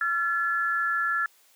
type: tone pair together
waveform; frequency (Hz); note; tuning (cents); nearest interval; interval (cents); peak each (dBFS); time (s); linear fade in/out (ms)
sine; 1364 / 1718.5; F6 / A6; -41 / -41; major third; 400; -26; 0.01-1.26; 2
effects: white hiss -60 dBFS RMS until 1.55 s + high-pass 400 Hz 12 dB/octave